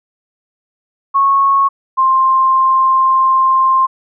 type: tone pair in turn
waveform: sine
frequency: 1100 / 1053.7 Hz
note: C#6 / C6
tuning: -14 / +12 cents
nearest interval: minor second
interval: 74 cents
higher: first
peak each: -8 dBFS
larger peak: neither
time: 1.14-1.69 / 1.97-3.87 s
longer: second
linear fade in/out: 20 ms
effects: none